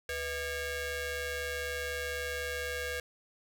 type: ring-modulated tone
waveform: sawtooth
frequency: 566 Hz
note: C#5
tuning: 36 cents sharp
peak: -27 dBFS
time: 0.09-3 s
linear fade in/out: 2 ms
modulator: 1060 Hz
effects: none